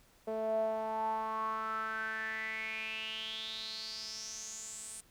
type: tone with band-pass filter sweep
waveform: sawtooth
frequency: 220 Hz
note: A3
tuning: in tune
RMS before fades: -38 dBFS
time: 0.27-5.01 s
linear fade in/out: 10 ms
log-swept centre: 550 to 8900 Hz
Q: 7.9
effects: pink hiss -65 dBFS RMS until 5.1 s